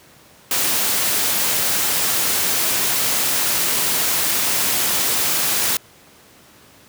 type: noise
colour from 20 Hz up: white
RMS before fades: -19 dBFS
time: 0.51-5.77 s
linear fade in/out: 2 ms
effects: pink hiss -48 dBFS RMS until 6.88 s + high-pass 100 Hz 12 dB/octave